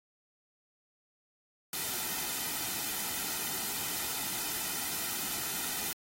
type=noise with comb filter; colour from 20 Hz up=white; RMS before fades=-35 dBFS; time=1.73-5.93 s; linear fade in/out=2 ms; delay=1.8 ms; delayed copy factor=-0.55; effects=AAC 48 kbps